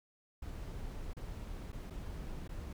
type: noise with dropouts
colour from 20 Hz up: brown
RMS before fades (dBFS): -43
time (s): 0.42-2.73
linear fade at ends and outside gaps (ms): 5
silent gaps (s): 1.134-1.167 / 1.72-1.728 / 1.901-1.905 / 2.478-2.491
effects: none